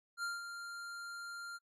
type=tone with ADSR envelope; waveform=square; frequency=1393 Hz; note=F6; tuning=5 cents flat; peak=-36 dBFS; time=0.17-1.59 s; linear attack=61 ms; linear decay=180 ms; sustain=-8 dB; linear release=33 ms; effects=low-pass 10000 Hz 12 dB/octave + AAC 48 kbps